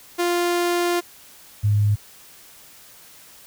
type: tone pair in turn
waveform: sawtooth / sine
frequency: 349.2 / 103.82 Hz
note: F4 / G#2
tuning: 0 / 0 cents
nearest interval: octave + major sixth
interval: 2100 cents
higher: first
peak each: -15 dBFS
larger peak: neither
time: 0.18-1.01 / 1.63-1.96 s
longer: first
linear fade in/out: 20 ms
effects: white hiss -47 dBFS RMS until 3.46 s